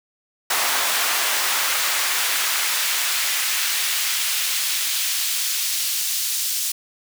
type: noise with high-pass filter sweep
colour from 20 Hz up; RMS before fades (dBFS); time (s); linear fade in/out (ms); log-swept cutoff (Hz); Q
pink; -22; 0.5-6.72; 5; 880 to 4800; 0.8
effects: none